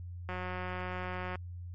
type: click train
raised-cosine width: 0.5 ms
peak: -24 dBFS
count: 195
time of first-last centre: 0.29-1.356 s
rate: 182 Hz
effects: added 88 Hz sine -40 dBFS peak until 1.74 s + MP3 48 kbps